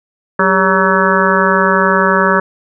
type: harmonic tone with a mistuned harmonic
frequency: 188.7 Hz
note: F#3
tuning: 34 cents sharp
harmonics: 1 / 2 / 3 / 5 / 6 / 7 / 8 / 9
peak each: -17 / -17 / -17 / -17 / -17 / -17 / -17 / -17 dBFS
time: 0.39-2.4 s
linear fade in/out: 5 ms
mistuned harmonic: 2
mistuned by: +90 cents
effects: none